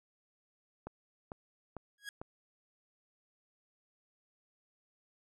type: click train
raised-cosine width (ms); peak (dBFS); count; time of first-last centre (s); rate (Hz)
1; -28; 4; 0.87-2.215; 2.23
type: tone with exponential growth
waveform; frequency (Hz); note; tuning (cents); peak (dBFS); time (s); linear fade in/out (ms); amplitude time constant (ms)
sawtooth; 1652; G#6; -10; -34; 1.98-2.09; 2; 23
effects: low-pass 12000 Hz 12 dB/octave